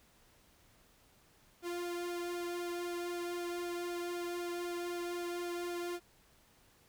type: tone with flanger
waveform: sawtooth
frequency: 349.2 Hz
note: F4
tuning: in tune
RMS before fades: -39 dBFS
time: 1.62-6 s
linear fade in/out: 50 ms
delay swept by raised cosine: 1 to 1.87 ms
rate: 3.9 Hz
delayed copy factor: -0.8
effects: pink hiss -66 dBFS RMS until 6.88 s